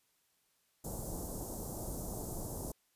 pink band-stop noise, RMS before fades -41 dBFS, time 0.84-2.72 s, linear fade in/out 5 ms, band 810 to 6900 Hz, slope 24 dB/octave, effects white hiss -75 dBFS RMS until 2.95 s + resampled to 32000 Hz

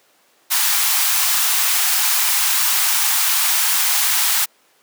white high-pass noise, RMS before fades -17 dBFS, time 0.5-4.46 s, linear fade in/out 20 ms, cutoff 760 Hz, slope 48 dB/octave, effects pink hiss -56 dBFS RMS until 4.82 s + high-pass 400 Hz 12 dB/octave

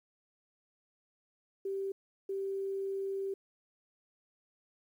sine tone bursts at uneven times, 390.2 Hz, G4, 8 cents flat, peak -33 dBFS, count 2, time 1.65-1.92 / 2.29-3.34 s, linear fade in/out 5 ms, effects 11-bit

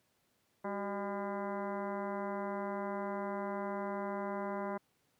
harmonic tone with a mistuned harmonic, 201.4 Hz, G3, 47 cents sharp, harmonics 1 / 2 / 3 / 4 / 5 / 6 / 7 / 8 / 9 / 10, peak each -41 / -42 / -41 / -45 / -43 / -51 / -51 / -54 / -60 / -55 dBFS, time 0.64-4.78 s, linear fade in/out 10 ms, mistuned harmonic 2, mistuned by -87 cents, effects pink hiss -75 dBFS RMS until 5.19 s + high-pass 100 Hz 12 dB/octave

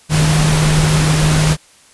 sine tone in noise, 154.5 Hz, D#3, 12 cents flat, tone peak -11 dBFS, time 0.09-1.57 s, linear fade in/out 50 ms, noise pink, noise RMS -17 dBFS, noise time 0.09-1.57 s, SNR +3 dB, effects white hiss -47 dBFS RMS until 1.93 s + resampled to 24000 Hz

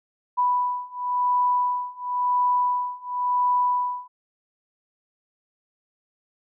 sine beating tone pair, 987.8 / 988.75 Hz, B5 / B5, 0 / +2 cents, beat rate 0.95 Hz, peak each -24 / -23 dBFS, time 0.37-4.08 s, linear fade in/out 20 ms, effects none

